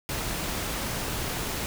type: noise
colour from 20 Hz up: pink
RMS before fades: -31 dBFS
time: 0.09-1.66 s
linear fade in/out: 0 ms
effects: none